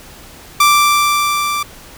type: tone with level ramp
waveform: sawtooth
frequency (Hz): 1174.7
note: D6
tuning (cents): 0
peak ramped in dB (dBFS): -3 to -13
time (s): 0.6-1.63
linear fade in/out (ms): 5
effects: pink hiss -38 dBFS RMS until 1.97 s